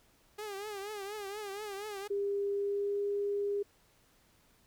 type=tone with vibrato; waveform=sawtooth; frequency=408.8 Hz; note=G#4; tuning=27 cents flat; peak=-35 dBFS; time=0.38-2.08 s; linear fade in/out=10 ms; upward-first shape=triangle; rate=4.2 Hz; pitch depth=110 cents each way
type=tone with pitch glide; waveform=sine; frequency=401.6 to 405.3 Hz; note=G4 to G#4; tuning=+42 to -42 cents; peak=-30 dBFS; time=2.1-3.63 s; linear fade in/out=10 ms; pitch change=+16 cents; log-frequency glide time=2.53-3.01 s
effects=pink hiss -67 dBFS RMS until 4.66 s